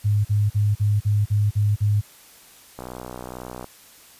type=tone bursts; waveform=sine; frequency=103.83 Hz; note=G#2; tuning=in tune; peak=-16 dBFS; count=8; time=0.04-2.014 s; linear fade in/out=20 ms; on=210 ms; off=42 ms
type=click train; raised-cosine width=1 ms; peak=-20 dBFS; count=54; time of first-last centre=2.79-3.643 s; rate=62.1 Hz
effects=white hiss -49 dBFS RMS until 4.19 s + resampled to 32000 Hz